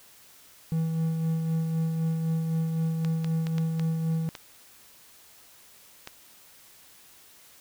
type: tone with tremolo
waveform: triangle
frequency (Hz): 162.1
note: E3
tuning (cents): -29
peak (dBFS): -21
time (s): 0.72-4.29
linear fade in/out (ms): 0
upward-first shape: sine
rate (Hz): 3.9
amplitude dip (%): 35
type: clicks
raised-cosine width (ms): 0.2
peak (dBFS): -20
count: 7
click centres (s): 3.048 / 3.245 / 3.469 / 3.582 / 3.796 / 4.352 / 6.074
effects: white hiss -54 dBFS RMS until 7.6 s